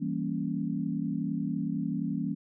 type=chord; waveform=sine; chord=E diminished seventh; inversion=none; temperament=equal; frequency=164.81 / 196 / 233.1 / 277.2 Hz; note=E3 / G3 / Bb3 / Db4; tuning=0 / 0 / 0 / 0 cents; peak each=-34 dBFS; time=0-2.35 s; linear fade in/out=20 ms; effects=none